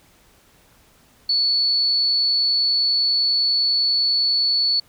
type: tone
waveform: sine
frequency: 4435 Hz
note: C#8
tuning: in tune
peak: -16 dBFS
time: 1.29-4.8 s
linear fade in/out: 5 ms
effects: pink hiss -55 dBFS RMS until 4.88 s